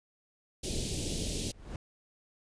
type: band-stop noise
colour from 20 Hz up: pink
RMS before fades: -34 dBFS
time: 0.63-1.52 s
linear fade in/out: 10 ms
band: 510 to 3100 Hz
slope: 24 dB/octave
type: noise with exponential growth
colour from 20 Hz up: brown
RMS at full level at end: -36 dBFS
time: 1.34-1.76 s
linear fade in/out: 2 ms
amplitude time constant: 91 ms
effects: resampled to 22050 Hz